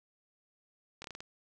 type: slowing click train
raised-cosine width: 0.2 ms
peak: -26 dBFS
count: 6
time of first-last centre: 1.02-1.205 s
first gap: 23 ms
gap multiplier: 1.24
effects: none